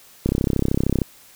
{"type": "click train", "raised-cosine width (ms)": 3, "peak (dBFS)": -6, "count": 26, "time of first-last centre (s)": [0.26, 1.018], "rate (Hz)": 33, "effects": ["white hiss -49 dBFS RMS until 1.35 s"]}